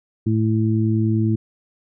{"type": "harmonic tone", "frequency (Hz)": 110, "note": "A2", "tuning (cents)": 0, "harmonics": [1, 2, 3], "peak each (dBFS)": [-18, -21, -23], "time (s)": [0.26, 1.36], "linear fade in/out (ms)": 10, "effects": []}